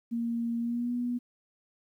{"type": "tone with pitch glide", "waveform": "sine", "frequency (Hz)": [233.3, 243.3], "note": ["A#3", "B3"], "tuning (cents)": [2, -26], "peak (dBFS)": -28, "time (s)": [0.11, 1.19], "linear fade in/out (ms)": 20, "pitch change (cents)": 72, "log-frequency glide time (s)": [0.59, 0.93], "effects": ["11-bit"]}